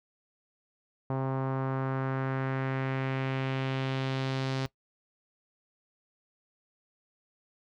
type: tone with low-pass filter sweep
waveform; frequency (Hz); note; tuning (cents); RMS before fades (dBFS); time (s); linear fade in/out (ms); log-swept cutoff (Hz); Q
sawtooth; 133; C3; +29; -31; 1.1-4.66; 0; 930 to 4700; 1.7
effects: noise-tail reverb RT60 0.1 s tail -19 dB re dry